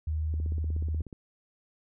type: tone with pitch glide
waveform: sine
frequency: 77.78 to 78.37 Hz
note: D#2 to D#2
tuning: 0 to +13 cents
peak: -27 dBFS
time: 0.07-1.02 s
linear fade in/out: 5 ms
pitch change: +13 cents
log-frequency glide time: 0.17-0.54 s
type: click train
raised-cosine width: 3 ms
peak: -29 dBFS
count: 14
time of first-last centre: 0.34-1.128 s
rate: 16.5 Hz
effects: none

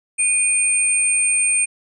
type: tone pair together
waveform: sine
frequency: 2459 / 8753 Hz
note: D#7 / C#9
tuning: -21 / -23 cents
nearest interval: octave + minor seventh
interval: 2198 cents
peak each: -20 / -16 dBFS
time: 0.18-1.66 s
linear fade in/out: 20 ms
effects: none

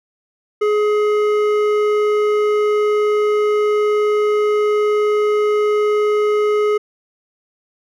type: tone with hard clipping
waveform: sine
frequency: 420.5 Hz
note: G#4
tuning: 22 cents sharp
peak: -15 dBFS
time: 0.61-6.78 s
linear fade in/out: 10 ms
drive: 10 dB
effects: none

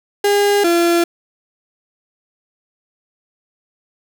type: tone pair in turn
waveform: 35% pulse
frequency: 406.6 / 341.9 Hz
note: G#4 / F4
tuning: -37 / -37 cents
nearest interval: minor third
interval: 300 cents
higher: first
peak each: -10 dBFS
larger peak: neither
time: 0.24-0.64 / 0.64-1.04 s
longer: neither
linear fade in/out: 5 ms
effects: none

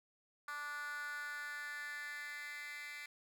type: tone with high-pass filter sweep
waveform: 10% pulse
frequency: 292.3 Hz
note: D4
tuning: 8 cents flat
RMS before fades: -45 dBFS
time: 0.48-3.06 s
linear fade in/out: 2 ms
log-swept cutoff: 1300 to 2200 Hz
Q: 4.9
effects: none

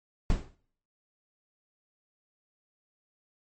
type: noise with exponential decay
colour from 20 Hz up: brown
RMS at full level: -23 dBFS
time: 0.3-0.55 s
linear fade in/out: 1 ms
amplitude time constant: 53 ms
effects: noise-tail reverb RT60 0.6 s tail -22 dB re dry + MP3 32 kbps

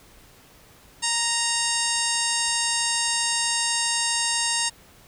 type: harmonic tone with a mistuned harmonic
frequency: 932.3 Hz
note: A#5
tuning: in tune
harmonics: 1 / 2 / 3 / 4 / 5 / 6 / 7 / 8 / 9 / 10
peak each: -31 / -31 / -31 / -31 / -31 / -31 / -31 / -31 / -31 / -31 dBFS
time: 1.02-4.7 s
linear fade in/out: 20 ms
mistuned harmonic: 6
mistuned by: -63 cents
effects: pink hiss -52 dBFS RMS until 5.07 s

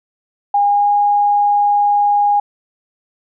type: tone with pitch glide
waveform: sine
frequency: 813 to 820.1 Hz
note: G#5 to G#5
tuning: -37 to -22 cents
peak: -10 dBFS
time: 0.54-2.4 s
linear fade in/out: 5 ms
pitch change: +15 cents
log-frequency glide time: 0.64-0.9 s
effects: none

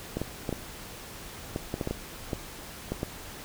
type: clicks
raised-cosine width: 2 ms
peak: -16 dBFS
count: 12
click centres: 0.17 / 0.216 / 0.492 / 0.527 / 1.561 / 1.741 / 1.812 / 1.874 / 1.91 / 2.332 / 2.92 / 3.031 s
effects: pink hiss -43 dBFS RMS until 3.44 s

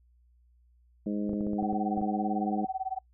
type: harmonic tone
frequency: 103.6 Hz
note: G#2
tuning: 4 cents flat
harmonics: 2 / 3 / 4 / 5 / 6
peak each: -30 / -34 / -41 / -42 / -45 dBFS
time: 1.06-2.65 s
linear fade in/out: 5 ms
type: clicks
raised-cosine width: 2 ms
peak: -24 dBFS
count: 9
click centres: 1.294 / 1.333 / 1.409 / 1.468 / 1.533 / 1.627 / 1.729 / 1.976 / 2.015 s
type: tone with tremolo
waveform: sine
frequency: 759 Hz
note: F#5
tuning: 44 cents sharp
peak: -27 dBFS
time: 1.58-2.99 s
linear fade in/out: 10 ms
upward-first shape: sine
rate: 18 Hz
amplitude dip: 100%
effects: noise-tail reverb RT60 0.1 s tail -24 dB re dry + added 60 Hz sine -60 dBFS peak until 3.13 s

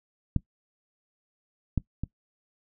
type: clicks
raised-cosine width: 5 ms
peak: -11 / -12 / -18 dBFS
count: 3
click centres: 0.363 / 1.777 / 2.036 s
effects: noise-tail reverb RT60 0.1 s tail -20 dB re dry

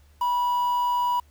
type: tone with quantisation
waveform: triangle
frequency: 975 Hz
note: B5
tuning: 23 cents flat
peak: -19 dBFS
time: 0.21-1.2 s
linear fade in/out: 5 ms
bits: 7
effects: added 73 Hz sine -53 dBFS peak until 1.3 s + pink hiss -63 dBFS RMS until 1.3 s

